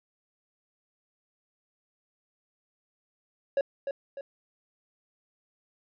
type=tone with echo; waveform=triangle; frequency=554.4 Hz; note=C#5; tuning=in tune; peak=-20 dBFS; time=3.57-3.61 s; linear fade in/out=2 ms; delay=300 ms; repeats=2; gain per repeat=-7 dB; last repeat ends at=4.21 s; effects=resampled to 11025 Hz